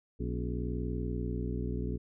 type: harmonic tone with a mistuned harmonic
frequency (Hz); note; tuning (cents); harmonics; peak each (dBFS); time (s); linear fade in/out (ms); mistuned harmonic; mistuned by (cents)
60.6; B1; -32; 1 / 2 / 3 / 4 / 5 / 6 / 7; -35 / -38 / -40 / -41 / -42 / -43 / -43; 0.19-1.98; 20; 5; -120
effects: none